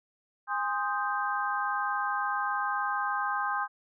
sine chord, Ab major seventh, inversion none, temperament equal with one note detuned, 819.6 / 1046.5 / 1244.5 / 1568 Hz, Ab5 / C6 / Eb6 / G6, -23 / 0 / 0 / 0 cents, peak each -33 dBFS, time 0.47-3.68 s, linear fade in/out 50 ms, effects none

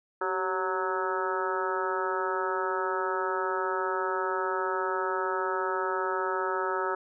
harmonic tone with a mistuned harmonic, 185.1 Hz, F#3, 1 cent sharp, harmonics 2 / 3 / 4 / 5 / 6 / 7 / 8 / 9, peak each -32 / -36 / -40 / -33 / -43 / -32 / -38 / -40 dBFS, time 0.21-6.95 s, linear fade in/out 5 ms, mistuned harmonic 2, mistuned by +54 cents, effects none

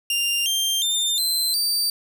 sawtooth tone with pitch steps, 2794 / 3173 / 3603 / 4091 / 4645 Hz, F7 / G7 / A7 / C8 / D8, 0 / +20 / +40 / -40 / -20 cents, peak -17 dBFS, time 0.1-1.9 s, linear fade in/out 2 ms, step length 360 ms, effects none

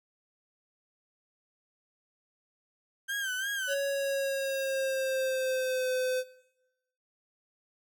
35% pulse tone with vibrato, 1568 Hz, G6, in tune, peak -29 dBFS, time 3.08-3.75 s, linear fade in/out 20 ms, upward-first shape sine, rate 2.9 Hz, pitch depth 85 cents each way
square tone with pitch glide, 557 to 510.8 Hz, C#5 to C5, +8 to -42 cents, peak -29 dBFS, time 3.67-6.24 s, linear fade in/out 50 ms, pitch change -150 cents, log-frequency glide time 3.86-5.89 s
effects noise-tail reverb RT60 0.9 s tail -18 dB re dry

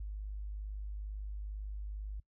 sine tone, 51.1 Hz, G#1, 27 cents flat, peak -38 dBFS, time 0-2.2 s, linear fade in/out 5 ms, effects noise-tail reverb RT60 0.1 s tail -22 dB re dry

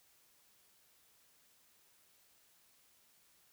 silence, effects white hiss -69 dBFS RMS until 3.52 s

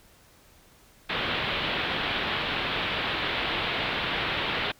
white low-pass noise, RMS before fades -29 dBFS, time 1.09-4.72 s, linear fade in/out 10 ms, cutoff 3700 Hz, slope 48 dB/octave, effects pink hiss -57 dBFS RMS until 4.79 s

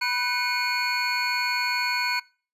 triangle tone cluster, 982 / 1502 / 2183 / 2439 / 4391 Hz, B5 / F#6 / C#7 / D#7 / C#8, -10 / +26 / -27 / -35 / -17 cents, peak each -28 dBFS, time 0.01-2.2 s, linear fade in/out 10 ms, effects noise-tail reverb RT60 0.4 s tail -24 dB re dry + resampled to 32000 Hz

